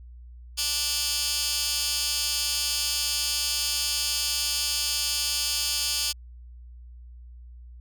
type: tone with high-pass filter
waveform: 15% pulse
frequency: 293.7 Hz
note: D4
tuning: in tune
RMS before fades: -27 dBFS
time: 0.57-6.13 s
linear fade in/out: 20 ms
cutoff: 4400 Hz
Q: 1.5
effects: added 60 Hz sine -42 dBFS peak until 7.8 s